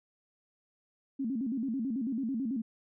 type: tone with vibrato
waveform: sine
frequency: 246.9 Hz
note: B3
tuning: in tune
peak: -30 dBFS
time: 1.19-2.62 s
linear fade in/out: 10 ms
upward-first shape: square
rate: 9.1 Hz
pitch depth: 170 cents each way
effects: none